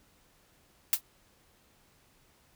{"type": "noise with exponential decay", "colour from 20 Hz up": "blue", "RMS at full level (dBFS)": -20, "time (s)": [0.93, 1.01], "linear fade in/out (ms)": 0, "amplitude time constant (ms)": 16, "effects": ["pink hiss -65 dBFS RMS until 2.55 s"]}